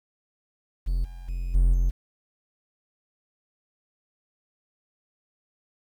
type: tone with level steps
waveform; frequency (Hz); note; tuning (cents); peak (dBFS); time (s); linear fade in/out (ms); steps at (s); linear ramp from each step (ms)
triangle; 43.65; F1; 0; -20 / -35 / -25 / -14 / -17; 0.86-1.91; 20; 1.04 / 1.28 / 1.54 / 1.73; 10
effects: 9-bit